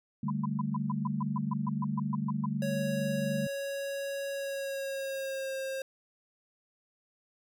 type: chord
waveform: sine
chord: D suspended fourth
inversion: none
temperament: equal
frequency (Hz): 146.83 / 196 / 220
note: D3 / G3 / A3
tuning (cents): 0 / 0 / 0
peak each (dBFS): -34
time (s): 0.23-3.47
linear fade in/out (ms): 5
type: tone bursts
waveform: sine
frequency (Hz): 1000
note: B5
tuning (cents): +21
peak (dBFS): -32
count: 15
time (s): 0.28-2.46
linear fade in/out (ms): 5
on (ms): 24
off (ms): 130
type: tone with pitch glide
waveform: square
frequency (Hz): 555 to 533.9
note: C#5 to C5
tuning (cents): +2 to +35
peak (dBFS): -34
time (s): 2.62-5.82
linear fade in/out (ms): 2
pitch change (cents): -67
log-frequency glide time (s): 4.32-5.55
effects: none